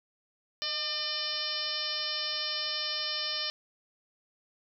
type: harmonic tone with a mistuned harmonic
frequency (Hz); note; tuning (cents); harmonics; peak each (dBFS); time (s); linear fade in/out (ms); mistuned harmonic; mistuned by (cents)
601; D5; +40; 1 / 2 / 3 / 4 / 5 / 6 / 7 / 8 / 9; -45 / -44 / -42 / -44 / -37 / -40 / -38 / -37 / -37; 0.62-3.5; 0; 1; +34
effects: none